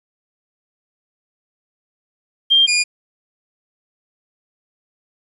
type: tone pair in turn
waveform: sine / 20% pulse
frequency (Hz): 3188 / 2428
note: G7 / D#7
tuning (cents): +28 / -43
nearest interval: perfect fourth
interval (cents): 471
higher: first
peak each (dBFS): -9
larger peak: neither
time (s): 2.5-2.67 / 2.67-2.84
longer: neither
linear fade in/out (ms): 20
effects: resampled to 24000 Hz + 8-bit